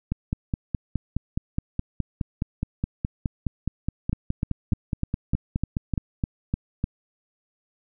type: two click trains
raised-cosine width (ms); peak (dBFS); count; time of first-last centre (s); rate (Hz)
5; -12 / -11; 29 / 10; 0.12-5.978 / 4.13-6.841; 4.78 / 3.32
effects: none